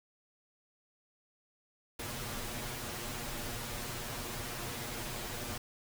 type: noise with comb filter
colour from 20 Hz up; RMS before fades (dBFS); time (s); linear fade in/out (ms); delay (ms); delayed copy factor
pink; -40; 1.99-5.58; 5; 8.4; +0.85
effects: none

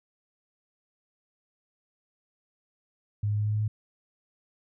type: tone with pitch steps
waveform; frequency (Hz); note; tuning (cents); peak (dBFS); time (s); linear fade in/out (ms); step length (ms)
sine; 103.83 / 104.49 / 105.16 / 105.83 / 106.5 / 107.18; G#2 / G#2 / G#2 / G#2 / G#2 / A2; 0 / +11 / +22 / +33 / +44 / -45; -24; 3.23-3.68; 5; 75
effects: none

